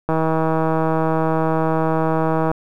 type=click train; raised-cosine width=1 ms; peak=-6 dBFS; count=389; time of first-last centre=0.09-2.515 s; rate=160 Hz; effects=8-bit